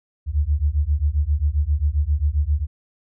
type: beating tone pair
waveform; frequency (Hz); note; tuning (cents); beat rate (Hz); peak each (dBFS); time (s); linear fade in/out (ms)
sine; 70.2 / 77.7; C#2 / D#2; +22 / -2; 7.5; -20; 0.26-2.67; 50
effects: none